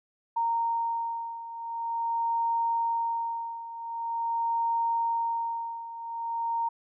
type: beating tone pair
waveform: sine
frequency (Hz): 925 / 925.45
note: A#5 / A#5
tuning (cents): -14 / -13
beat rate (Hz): 0.45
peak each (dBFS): -28 / -32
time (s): 0.36-6.69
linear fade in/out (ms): 10
effects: none